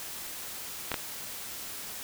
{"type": "clicks", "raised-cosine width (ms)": 0.3, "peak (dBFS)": -13, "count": 2, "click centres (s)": [0.917, 0.942], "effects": ["white hiss -40 dBFS RMS until 2.03 s"]}